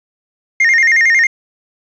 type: tone with vibrato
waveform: triangle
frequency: 1975.5 Hz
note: B6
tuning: in tune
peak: -6 dBFS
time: 0.6-1.27 s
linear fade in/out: 5 ms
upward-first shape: square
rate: 11 Hz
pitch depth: 120 cents each way
effects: resampled to 16000 Hz + 7-bit